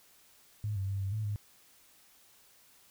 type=tone with pitch steps; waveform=sine; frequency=105.2 / 96.7 / 98.3 / 97.1 / 108.1 / 103.4 Hz; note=G#2 / G2 / G2 / G2 / A2 / G#2; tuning=+23 / -23 / +5 / -16 / -30 / -7 cents; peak=-31 dBFS; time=0.64-1.36 s; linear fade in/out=0 ms; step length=120 ms; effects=white hiss -62 dBFS RMS until 2.9 s